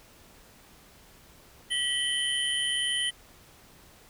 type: tone cluster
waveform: sine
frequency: 1946 / 3041 / 3182 / 9650 Hz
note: B6 / F#7 / G7 / D9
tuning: -26 / +47 / +25 / +46 cents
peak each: -32 / -28 / -35 / -35 dBFS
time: 1.7-3.11 s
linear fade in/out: 20 ms
effects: pink hiss -55 dBFS RMS until 4.09 s